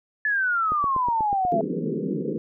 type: exponential sweep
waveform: sine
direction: down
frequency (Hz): 1741 to 657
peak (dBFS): -20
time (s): 0.25-1.61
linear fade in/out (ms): 2
type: click train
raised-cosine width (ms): 2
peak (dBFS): -20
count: 7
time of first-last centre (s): 0.72-1.451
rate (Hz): 8.21
type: band-pass noise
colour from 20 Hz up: pink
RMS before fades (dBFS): -27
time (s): 1.52-2.38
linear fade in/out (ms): 0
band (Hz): 150 to 490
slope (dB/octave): 96
effects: none